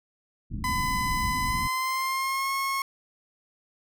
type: low-pass noise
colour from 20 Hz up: pink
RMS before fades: -32 dBFS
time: 0.5-1.68 s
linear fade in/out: 20 ms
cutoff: 280 Hz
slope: 48 dB/octave
type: tone with pitch glide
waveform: 30% pulse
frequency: 1009 to 1087.7 Hz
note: B5 to C#6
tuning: +37 to -33 cents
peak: -23 dBFS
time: 0.64-2.82 s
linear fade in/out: 2 ms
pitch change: +130 cents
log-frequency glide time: 1.43-2.52 s
effects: none